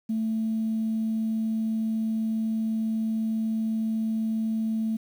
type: tone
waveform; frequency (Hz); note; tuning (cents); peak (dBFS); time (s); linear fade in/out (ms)
sine; 221.5; A3; +12; -23; 0.09-4.97; 10
effects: tanh soft clip ceiling -20 dBFS + 9-bit